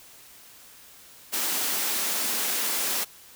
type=high-pass noise; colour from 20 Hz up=white; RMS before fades=-27 dBFS; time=1.32-3.05 s; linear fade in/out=20 ms; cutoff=190 Hz; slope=96 dB/octave; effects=white hiss -50 dBFS RMS until 3.35 s